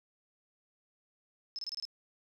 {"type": "tone bursts", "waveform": "sine", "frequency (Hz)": 5220, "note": "E8", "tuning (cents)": -18, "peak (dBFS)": -36, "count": 6, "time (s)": [1.56, 1.852], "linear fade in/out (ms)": 0, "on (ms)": 27, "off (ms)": 26, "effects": []}